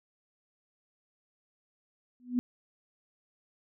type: tone with exponential growth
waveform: sine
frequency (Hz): 246.9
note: B3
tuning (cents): 0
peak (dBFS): -21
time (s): 2.2-2.39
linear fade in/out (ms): 0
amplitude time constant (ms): 41
effects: none